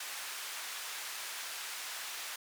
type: band-pass noise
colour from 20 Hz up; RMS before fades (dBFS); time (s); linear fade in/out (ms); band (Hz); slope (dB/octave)
pink; -42; 0-2.36; 5; 1300 to 15000; 12
effects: none